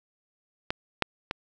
clicks, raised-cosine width 0.3 ms, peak -11 / -6 / -13 dBFS, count 3, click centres 0.705 / 1.023 / 1.311 s, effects none

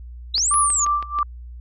sine linear two-way sweep, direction up then down, 3729 to 10460 to 6410 Hz, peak -17 dBFS, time 0.34-0.85 s, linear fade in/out 5 ms, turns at 0.57 s
click train, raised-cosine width 0.3 ms, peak -19 dBFS, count 6, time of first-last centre 0.38-1.188 s, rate 6.19 Hz
sine tone with tremolo, 1174.7 Hz, D6, in tune, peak -16 dBFS, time 0.51-1.23 s, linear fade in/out 2 ms, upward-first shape sine, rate 3.1 Hz, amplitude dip 90%
effects added 60 Hz sine -34 dBFS peak until 1.6 s

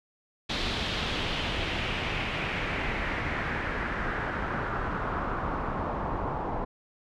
pink noise with low-pass filter sweep, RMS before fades -31 dBFS, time 0.49-6.65 s, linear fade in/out 10 ms, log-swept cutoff 3900 to 890 Hz, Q 2.4, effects none

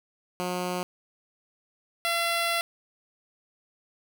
10% pulse tone pair in turn, 180 / 679.6 Hz, F#3 / F5, -47 / -47 cents, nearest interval octave + major seventh, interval 2300 cents, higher second, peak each -20 / -16 dBFS, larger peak second, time 0.4-0.83 / 2.05-2.61 s, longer second, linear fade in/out 0 ms, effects none

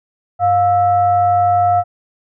sine tone with frequency modulation, 708 Hz, F5, 23 cents sharp, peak -10 dBFS, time 0.39-1.84 s, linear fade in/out 50 ms, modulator 609 Hz, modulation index 0.42, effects none

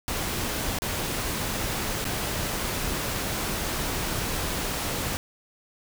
pink noise with dropouts, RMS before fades -29 dBFS, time 0.08-5.17 s, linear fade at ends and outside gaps 0 ms, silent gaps 0.787-0.82 / 2.043-2.052 s, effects none

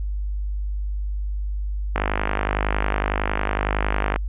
click train, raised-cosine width 0.5 ms, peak -6 dBFS, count 113, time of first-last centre 1.96-4.16 s, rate 50.9 Hz, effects added 50 Hz sine -23 dBFS peak until 4.28 s + resampled to 8000 Hz

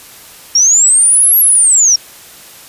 sine linear two-way sweep, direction up then down, 5470 to 11640 to 5470 Hz, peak -5 dBFS, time 0.55-1.96 s, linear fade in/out 5 ms, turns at 1.38 s, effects white hiss -36 dBFS RMS until 2.68 s + resampled to 32000 Hz

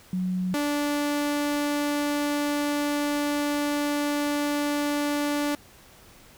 sine / sawtooth tone pair in turn, 183.6 / 291.4 Hz, F#3 / D4, -13 / -13 cents, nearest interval minor sixth, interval 800 cents, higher second, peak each -24 / -20 dBFS, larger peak second, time 0.13-0.54 / 0.54-5.55 s, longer second, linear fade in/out 2 ms, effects pink hiss -52 dBFS RMS until 6.37 s

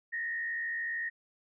sine tone with frequency modulation, 1857 Hz, A#6, 7 cents flat, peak -32 dBFS, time 0.12-1.1 s, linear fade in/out 20 ms, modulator 73 Hz, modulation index 0.73, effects none

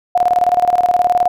sine tone with tremolo, 716 Hz, F5, 43 cents sharp, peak -8 dBFS, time 0.15-1.28 s, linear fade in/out 5 ms, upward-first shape square, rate 19 Hz, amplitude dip 75%, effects none

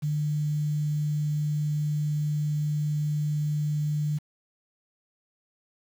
sine tone with quantisation, 149.6 Hz, D3, 32 cents sharp, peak -24 dBFS, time 0.02-4.19 s, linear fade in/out 20 ms, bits 8, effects none

